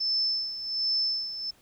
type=tone with tremolo; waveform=sine; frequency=5274 Hz; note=E8; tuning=in tune; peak=-23 dBFS; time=0-1.51 s; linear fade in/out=10 ms; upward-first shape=sine; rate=1.3 Hz; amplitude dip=70%; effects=pink hiss -61 dBFS RMS until 1.61 s